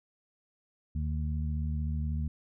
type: harmonic tone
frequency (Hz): 76.1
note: D#2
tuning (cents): -38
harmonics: 1 / 2 / 3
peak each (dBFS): -30 / -36 / -40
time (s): 0.95-2.28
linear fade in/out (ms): 5
effects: none